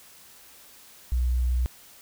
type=tone; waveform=sine; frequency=61.74 Hz; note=B1; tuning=in tune; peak=-21 dBFS; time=1.12-1.66 s; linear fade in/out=0 ms; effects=white hiss -51 dBFS RMS until 2.01 s